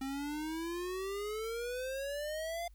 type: exponential sweep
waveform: square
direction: up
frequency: 264.8 to 698.5 Hz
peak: -37 dBFS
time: 0.01-2.68 s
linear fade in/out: 5 ms
effects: added 50 Hz sine -54 dBFS peak until 2.74 s + white hiss -75 dBFS RMS until 2.74 s